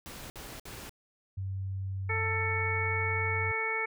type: noise bursts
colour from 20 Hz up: pink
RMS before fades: -44 dBFS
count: 3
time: 0.06-0.894 s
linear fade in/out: 0 ms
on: 240 ms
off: 57 ms
type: tone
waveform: sine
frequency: 96 Hz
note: G2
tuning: 36 cents flat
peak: -32 dBFS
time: 1.37-3.52 s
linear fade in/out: 10 ms
type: harmonic tone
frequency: 444.1 Hz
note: A4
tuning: 16 cents sharp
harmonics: 1 / 2 / 3 / 4 / 5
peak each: -37 / -38 / -38 / -38 / -31 dBFS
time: 2.09-3.86 s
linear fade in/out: 10 ms
effects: none